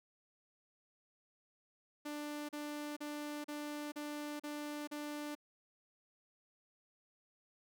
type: tone bursts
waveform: sawtooth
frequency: 295.6 Hz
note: D4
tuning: 11 cents sharp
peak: -37 dBFS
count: 7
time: 2.05-5.352 s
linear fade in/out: 10 ms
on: 440 ms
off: 37 ms
effects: none